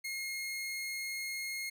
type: tone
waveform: sawtooth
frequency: 2149 Hz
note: C7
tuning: 46 cents sharp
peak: -33 dBFS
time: 0.04-1.7 s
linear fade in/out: 10 ms
effects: none